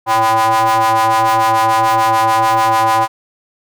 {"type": "ring-modulated tone", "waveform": "square", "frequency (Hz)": 112.3, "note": "A2", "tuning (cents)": 36, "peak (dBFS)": -8, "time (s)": [0.06, 3.08], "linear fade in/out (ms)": 50, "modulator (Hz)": 895, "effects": []}